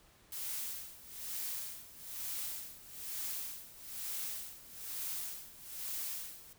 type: noise with tremolo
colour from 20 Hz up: blue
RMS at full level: -39 dBFS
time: 0.32-6.53 s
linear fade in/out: 2 ms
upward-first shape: sine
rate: 1.1 Hz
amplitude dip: 85%
effects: pink hiss -64 dBFS RMS until 6.58 s